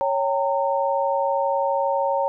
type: chord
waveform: sine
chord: G diminished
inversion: second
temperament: equal with one note detuned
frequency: 554.4 / 784 / 916.3 Hz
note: Db5 / G5 / Bb5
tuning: 0 / 0 / -30 cents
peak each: -22 / -27 / -23 dBFS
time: 0.01-2.28 s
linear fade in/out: 0 ms
effects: none